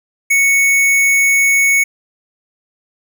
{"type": "tone", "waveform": "square", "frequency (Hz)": 2217, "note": "C#7", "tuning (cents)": 0, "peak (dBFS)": -10, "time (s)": [0.3, 1.84], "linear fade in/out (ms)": 10, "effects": []}